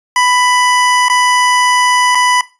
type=tone with dropouts; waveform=25% pulse; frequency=992 Hz; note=B5; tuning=7 cents sharp; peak=-5 dBFS; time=0.16-2.41 s; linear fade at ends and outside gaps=2 ms; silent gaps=1.084-1.098 / 2.149-2.153 s; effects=noise-tail reverb RT60 0.3 s tail -18 dB re dry + resampled to 24000 Hz